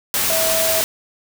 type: tone in noise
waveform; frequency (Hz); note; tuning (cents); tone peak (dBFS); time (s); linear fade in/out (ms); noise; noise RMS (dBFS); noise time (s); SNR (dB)
sine; 649; E5; -27; -20; 0.3-0.81; 0; white; -19; 0.14-0.84; -4
effects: none